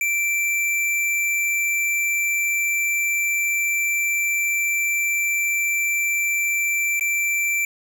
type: tone with dropouts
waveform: square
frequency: 2343 Hz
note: D7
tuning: 5 cents flat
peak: -20 dBFS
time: 0.01-7.65 s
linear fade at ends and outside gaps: 2 ms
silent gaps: 6.996-7.009 s
effects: none